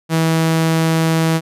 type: tone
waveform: sawtooth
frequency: 162.2 Hz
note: E3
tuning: 28 cents flat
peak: -9 dBFS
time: 0.09-1.41 s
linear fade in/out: 50 ms
effects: resampled to 32000 Hz